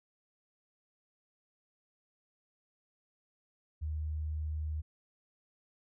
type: tone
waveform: sine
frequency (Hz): 77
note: D#2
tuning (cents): -17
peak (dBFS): -33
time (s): 3.81-4.82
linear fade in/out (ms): 20
effects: none